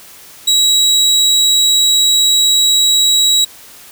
30% pulse tone, 3872 Hz, B7, 35 cents flat, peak -6 dBFS, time 0.47-3.45 s, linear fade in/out 10 ms, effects white hiss -38 dBFS RMS until 3.91 s

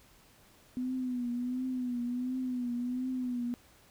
sine tone with vibrato, 249.2 Hz, B3, 16 cents sharp, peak -31 dBFS, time 0.77-3.54 s, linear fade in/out 0 ms, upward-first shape triangle, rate 1.4 Hz, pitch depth 71 cents each way, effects pink hiss -61 dBFS RMS until 3.9 s

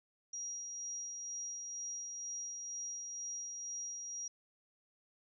sine tone with tremolo, 5720 Hz, F8, 41 cents sharp, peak -39 dBFS, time 0.33-4.28 s, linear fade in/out 5 ms, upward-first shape sine, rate 2.1 Hz, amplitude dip 30%, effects none

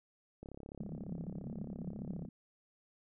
click train, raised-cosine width 2 ms, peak -34 dBFS, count 64, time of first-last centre 0.43-2.251 s, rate 34.6 Hz
pink band-pass noise, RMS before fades -44 dBFS, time 0.8-2.29 s, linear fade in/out 5 ms, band 150 to 220 Hz, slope 48 dB/octave
effects none

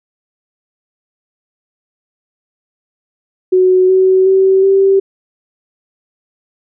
sine tone with pitch steps, 370 / 376.3 / 382.6 / 389.1 Hz, F#4 / F#4 / G4 / G4, 0 / +29 / -42 / -13 cents, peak -6 dBFS, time 3.52-5 s, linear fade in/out 10 ms, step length 370 ms, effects none

